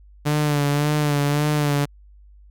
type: tone with vibrato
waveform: sawtooth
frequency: 146.83 Hz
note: D3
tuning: in tune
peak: -14 dBFS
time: 0.25-1.86 s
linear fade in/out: 20 ms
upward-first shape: sine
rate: 1.8 Hz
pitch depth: 42 cents each way
effects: added 50 Hz sine -45 dBFS peak until 2.5 s